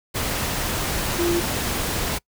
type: tone in noise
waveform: sine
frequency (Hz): 343.9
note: F4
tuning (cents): -27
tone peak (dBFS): -19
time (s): 1.18-1.41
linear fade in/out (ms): 20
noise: pink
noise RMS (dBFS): -25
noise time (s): 0.14-2.19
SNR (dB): +3
effects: noise-tail reverb RT60 0.1 s tail -25 dB re dry